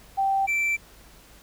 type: tone pair in turn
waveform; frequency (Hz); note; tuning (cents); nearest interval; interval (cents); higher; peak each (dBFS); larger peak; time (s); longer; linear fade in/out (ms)
sine / triangle; 780 / 2337; G5 / D7; -9 / -9; octave + perfect fifth; 1900; second; -20; neither; 0.17-0.47 / 0.47-0.77; neither; 20
effects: added 50 Hz sine -55 dBFS peak until 1.42 s + pink hiss -52 dBFS RMS until 1.42 s